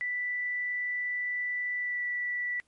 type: tone with pitch glide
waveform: sine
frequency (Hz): 1975.5 to 1960.7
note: B6 to B6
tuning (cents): 0 to -13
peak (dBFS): -29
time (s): 0.01-2.6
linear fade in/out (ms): 0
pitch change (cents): -13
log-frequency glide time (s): 1.77-2.02
effects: pink hiss -71 dBFS RMS until 2.67 s + MP3 48 kbps